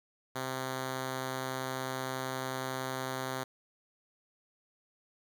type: tone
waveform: 5% pulse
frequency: 130.81 Hz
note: C3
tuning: in tune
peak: -23 dBFS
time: 0.35-3.44 s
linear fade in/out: 10 ms
effects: none